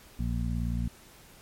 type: harmonic tone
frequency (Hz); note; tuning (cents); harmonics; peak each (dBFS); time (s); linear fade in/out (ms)
58.4; A#1; +4; 1 / 2 / 3 / 4; -30 / -33 / -35 / -36; 0.19-0.88; 5
effects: pink hiss -54 dBFS RMS until 1.41 s + MP3 64 kbps